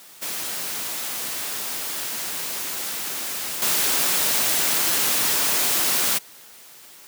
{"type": "noise with level steps", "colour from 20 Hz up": "white", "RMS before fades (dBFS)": [-29, -21], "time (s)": [0.21, 6.19], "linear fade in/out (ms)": 20, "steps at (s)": 3.62, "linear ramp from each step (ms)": 2, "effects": ["white hiss -46 dBFS RMS until 7.07 s", "high-pass 150 Hz 12 dB/octave"]}